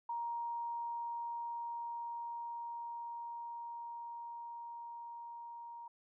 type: tone with level ramp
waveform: sine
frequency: 939 Hz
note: A#5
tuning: 12 cents sharp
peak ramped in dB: -36 to -46 dBFS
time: 0.09-5.88 s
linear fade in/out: 5 ms
effects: none